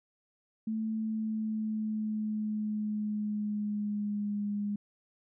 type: tone with pitch glide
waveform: sine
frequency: 220 to 205.3 Hz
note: A3 to G#3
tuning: 0 to -20 cents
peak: -30 dBFS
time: 0.67-4.76 s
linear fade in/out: 5 ms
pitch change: -120 cents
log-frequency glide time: 0.93-4.47 s
effects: none